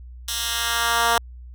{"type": "tone with high-pass filter sweep", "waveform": "10% pulse", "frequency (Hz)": 233.1, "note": "A#3", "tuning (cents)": 0, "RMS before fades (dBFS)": -22, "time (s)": [0.28, 1.18], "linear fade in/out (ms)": 2, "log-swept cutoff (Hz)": [4000, 710], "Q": 0.9, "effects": ["added 61 Hz sine -37 dBFS peak until 1.54 s"]}